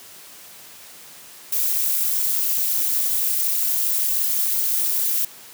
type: noise with amplitude modulation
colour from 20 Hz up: violet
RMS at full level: -17 dBFS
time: 1.52-5.25 s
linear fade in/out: 5 ms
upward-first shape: sine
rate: 268 Hz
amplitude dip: 95%
effects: white hiss -43 dBFS RMS until 5.53 s + high-pass 100 Hz 12 dB/octave